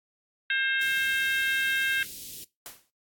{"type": "harmonic tone", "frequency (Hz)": 532, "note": "C5", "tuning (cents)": 29, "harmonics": [3, 4, 5, 6, 7], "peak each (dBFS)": [-26, -33, -32, -35, -34], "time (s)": [0.5, 2.03], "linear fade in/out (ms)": 2}
{"type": "band-stop noise", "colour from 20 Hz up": "white", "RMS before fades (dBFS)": -41, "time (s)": [0.81, 2.44], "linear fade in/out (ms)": 2, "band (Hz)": [420, 2900], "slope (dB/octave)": 24}
{"type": "noise with exponential decay", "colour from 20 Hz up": "white", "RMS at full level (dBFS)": -38, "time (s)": [2.66, 2.9], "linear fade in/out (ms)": 0, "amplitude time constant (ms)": 52}
{"effects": ["noise-tail reverb RT60 0.2 s tail -19 dB re dry", "AAC 64 kbps"]}